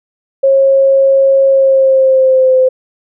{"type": "tone with pitch glide", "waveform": "sine", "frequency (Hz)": [542, 516.6], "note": ["C#5", "C5"], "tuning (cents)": [-39, -22], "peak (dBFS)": -5, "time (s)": [0.43, 2.69], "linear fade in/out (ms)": 10, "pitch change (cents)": -83, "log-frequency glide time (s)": [1.47, 2.57], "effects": []}